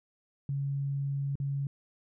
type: tone with dropouts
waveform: sine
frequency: 139.4 Hz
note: C#3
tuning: 10 cents sharp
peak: -29 dBFS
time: 0.49-1.67 s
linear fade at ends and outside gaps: 2 ms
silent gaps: 1.355-1.4 s
effects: none